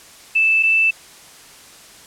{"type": "tone pair in turn", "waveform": "sine", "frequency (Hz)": [2637, 2646], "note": ["E7", "E7"], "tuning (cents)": [0, 6], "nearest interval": "unison", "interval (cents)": 6, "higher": "second", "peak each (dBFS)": [-12, -12], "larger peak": "neither", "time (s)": [[0.35, 0.63], [0.63, 0.91]], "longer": "neither", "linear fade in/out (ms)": 10, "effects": ["white hiss -43 dBFS RMS until 2.06 s", "low-pass 10000 Hz 12 dB/octave"]}